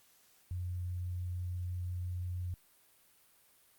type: tone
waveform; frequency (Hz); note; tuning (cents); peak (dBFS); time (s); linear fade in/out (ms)
sine; 89.4; F2; +41; -35; 0.51-2.54; 0
effects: white hiss -66 dBFS RMS until 3.78 s + Opus 48 kbps

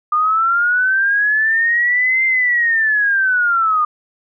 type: linear two-way sweep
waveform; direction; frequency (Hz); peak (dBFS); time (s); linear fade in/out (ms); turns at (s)
sine; up then down; 1209 to 2093 to 1209; -12; 0.12-3.85; 5; 2.25
effects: none

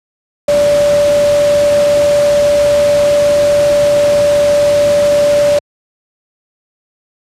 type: tone in noise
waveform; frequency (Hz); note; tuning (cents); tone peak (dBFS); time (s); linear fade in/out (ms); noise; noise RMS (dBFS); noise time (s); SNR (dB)
sine; 582; D5; -16; -7; 0.48-5.59; 5; pink; -21; 0.48-5.59; +11
effects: high-pass 80 Hz 12 dB/octave + low-pass 9000 Hz 12 dB/octave

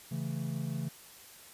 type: chord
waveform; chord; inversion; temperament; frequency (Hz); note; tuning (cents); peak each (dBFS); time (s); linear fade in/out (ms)
triangle; A major; first; equal; 138.59 / 164.81 / 220; C#3 / E3 / A3; 0 / 0 / 0; -34 / -35 / -38; 0.11-0.89; 10
effects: white hiss -53 dBFS RMS until 1.53 s + resampled to 32000 Hz

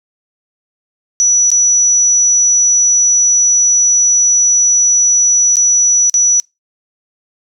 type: tone with dropouts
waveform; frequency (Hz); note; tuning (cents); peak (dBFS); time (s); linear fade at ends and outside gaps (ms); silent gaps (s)
sine; 5900; F#8; -6; -7; 1.2-6.4; 0; 1.503-1.516 / 5.557-5.568 / 6.097-6.141
effects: noise-tail reverb RT60 0.2 s tail -23 dB re dry

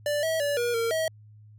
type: tone with pitch steps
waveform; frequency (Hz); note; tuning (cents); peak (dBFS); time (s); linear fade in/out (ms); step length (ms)
square; 587 / 645 / 576 / 478.5 / 459.5 / 641; D5 / E5 / D5 / A#4 / A#4 / E5; -1 / -38 / -34 / +45 / -25 / -49; -25; 0.06-1.08; 2; 170
effects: added 106 Hz sine -48 dBFS peak until 1.58 s

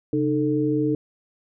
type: tone cluster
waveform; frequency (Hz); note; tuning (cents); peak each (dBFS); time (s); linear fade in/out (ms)
sine; 134.9 / 304.1 / 443.1; C#3 / D#4 / A4; -47 / -40 / +12; -27 / -21 / -25; 0.13-0.95; 2
effects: none

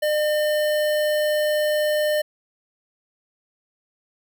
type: tone with notch filter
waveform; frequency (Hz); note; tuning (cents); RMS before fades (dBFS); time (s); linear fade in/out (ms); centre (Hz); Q
square; 604; D5; +48; -21; 0.02-2.22; 10; 6400; 1.8
effects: none

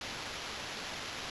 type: noise with sample-and-hold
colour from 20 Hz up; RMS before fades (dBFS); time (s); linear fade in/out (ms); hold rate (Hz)
white; -41; 0.01-1.3; 2; 8820
effects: resampled to 24000 Hz

